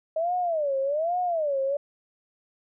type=tone with vibrato; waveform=sine; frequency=624 Hz; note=D#5; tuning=5 cents sharp; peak=-23 dBFS; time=0.16-1.77 s; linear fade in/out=5 ms; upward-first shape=sine; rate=1.2 Hz; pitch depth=260 cents each way; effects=none